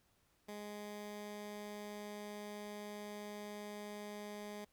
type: tone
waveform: 15% pulse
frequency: 207.7 Hz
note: G#3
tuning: in tune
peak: -39 dBFS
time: 0.48-4.65 s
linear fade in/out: 10 ms
effects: pink hiss -75 dBFS RMS until 4.72 s